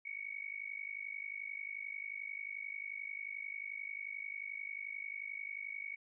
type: tone with amplitude modulation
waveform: sine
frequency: 2233 Hz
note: C#7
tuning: 12 cents sharp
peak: -37 dBFS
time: 0.05-5.96 s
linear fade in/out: 10 ms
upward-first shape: sine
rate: 51.3 Hz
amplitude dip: 90%
effects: none